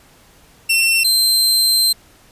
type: tone pair in turn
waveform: sawtooth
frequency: 2704 / 4124 Hz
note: E7 / C8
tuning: +43 / -26 cents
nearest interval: perfect fifth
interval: 731 cents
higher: second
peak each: -9 dBFS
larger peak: neither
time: 0.69-1.04 / 1.04-1.93 s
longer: second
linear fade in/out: 10 ms
effects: pink hiss -49 dBFS RMS until 2.31 s + resampled to 32000 Hz